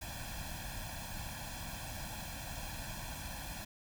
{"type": "noise with comb filter", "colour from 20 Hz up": "pink", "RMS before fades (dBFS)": -43, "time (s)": [0.01, 3.65], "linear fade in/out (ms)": 10, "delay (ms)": 1.2, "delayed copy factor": 1, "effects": []}